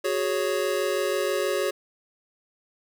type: chord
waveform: square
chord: F# suspended second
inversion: none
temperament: just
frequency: 370 / 416.2 / 555 Hz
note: F#4 / G#4 / C#5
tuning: 0 / +4 / +2 cents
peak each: -29 / -29 / -28 dBFS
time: 0.04-1.71 s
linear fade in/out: 10 ms
effects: none